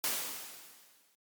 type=noise with exponential decay; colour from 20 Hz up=white; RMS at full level=-31 dBFS; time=0.04-1.15 s; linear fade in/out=0 ms; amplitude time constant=240 ms; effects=high-pass 200 Hz 12 dB/octave + Opus 48 kbps